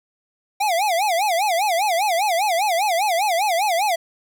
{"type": "tone with vibrato", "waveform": "square", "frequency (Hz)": 753, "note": "F#5", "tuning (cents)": 30, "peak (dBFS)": -18, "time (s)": [0.6, 3.96], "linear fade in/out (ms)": 10, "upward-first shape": "sine", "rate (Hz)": 5, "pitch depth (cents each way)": 230, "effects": []}